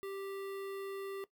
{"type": "tone with notch filter", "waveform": "square", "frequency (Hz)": 392, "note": "G4", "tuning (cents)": 0, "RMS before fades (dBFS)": -42, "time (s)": [0.03, 1.24], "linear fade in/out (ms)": 0, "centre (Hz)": 6300, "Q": 0.99, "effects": ["noise-tail reverb RT60 0.1 s tail -17 dB re dry"]}